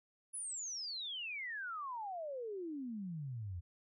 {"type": "exponential sweep", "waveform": "sine", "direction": "down", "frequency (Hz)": [10548, 82.41], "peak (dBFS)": -40, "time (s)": [0.33, 3.61], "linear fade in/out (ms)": 20, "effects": []}